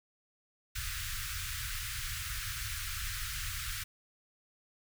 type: band-stop noise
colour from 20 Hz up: pink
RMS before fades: -38 dBFS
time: 0.75-3.84 s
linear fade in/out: 10 ms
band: 120 to 1300 Hz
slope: 48 dB/octave
effects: none